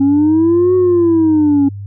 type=linear two-way sweep; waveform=sine; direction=up then down; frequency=271.2 to 369.5 to 274.7 Hz; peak=-6 dBFS; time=0-1.69 s; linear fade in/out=10 ms; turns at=0.75 s; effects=tanh soft clip ceiling -6 dBFS + added 100 Hz sine -24 dBFS peak until 1.86 s